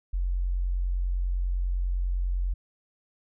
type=tone; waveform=sine; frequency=45 Hz; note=F#1; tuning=47 cents flat; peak=-24 dBFS; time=0.13-2.54 s; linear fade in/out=10 ms; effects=none

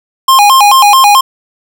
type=tone with vibrato; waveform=square; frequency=932.3 Hz; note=A#5; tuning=in tune; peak=-3 dBFS; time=0.28-1.21 s; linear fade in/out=5 ms; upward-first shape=square; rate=4.6 Hz; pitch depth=220 cents each way; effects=none

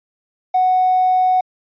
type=tone; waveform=triangle; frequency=740 Hz; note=F#5; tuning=in tune; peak=-8 dBFS; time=0.54-1.41 s; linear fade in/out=10 ms; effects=tanh soft clip ceiling -9 dBFS + resampled to 11025 Hz

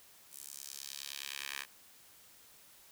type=tone with high-pass filter sweep; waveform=10% pulse; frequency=69.7 Hz; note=C#2; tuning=10 cents sharp; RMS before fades=-45 dBFS; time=0.3-1.66 s; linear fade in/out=50 ms; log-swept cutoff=9500 to 1800 Hz; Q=1.3; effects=white hiss -60 dBFS RMS until 2.91 s

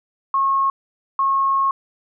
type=tone bursts at uneven times; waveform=sine; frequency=1088 Hz; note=C#6; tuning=33 cents flat; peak=-15 dBFS; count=2; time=0.34-0.7 / 1.19-1.71 s; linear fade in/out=2 ms; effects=none

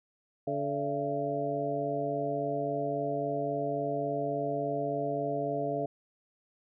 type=harmonic tone with a mistuned harmonic; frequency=144 Hz; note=D3; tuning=34 cents flat; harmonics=1 / 2 / 3 / 4 / 5; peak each=-39 / -37 / -35 / -36 / -33 dBFS; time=0.47-5.86 s; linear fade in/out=5 ms; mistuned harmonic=5; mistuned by=-100 cents; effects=none

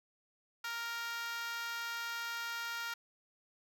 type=tone with high-pass filter; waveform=5% pulse; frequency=466.2 Hz; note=A#4; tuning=in tune; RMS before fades=-40 dBFS; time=0.64-2.94 s; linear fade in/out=5 ms; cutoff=1200 Hz; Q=7; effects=none

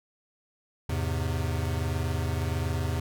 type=chord; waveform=square; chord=E augmented; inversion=none; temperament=equal; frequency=82.41 / 103.83 / 130.81 Hz; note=E2 / G#2 / B#2; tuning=0 / 0 / 0 cents; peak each=-30 / -34 / -33 dBFS; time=0.89-3 s; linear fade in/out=5 ms; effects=none

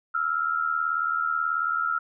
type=tone pair together; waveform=sine; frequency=1318.5 / 1396.9 Hz; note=E6 / F6; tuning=0 / 0 cents; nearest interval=minor second; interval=100 cents; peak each=-26 dBFS; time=0.14-1.99 s; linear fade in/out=10 ms; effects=none

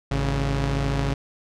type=tone pair together; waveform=sawtooth; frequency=53.74 / 138.59 Hz; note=A1 / C#3; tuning=-40 / 0 cents; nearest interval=octave + major third; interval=1640 cents; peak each=-21 / -20 dBFS; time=0.11-1.14 s; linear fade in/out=5 ms; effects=low-pass 6000 Hz 12 dB/octave

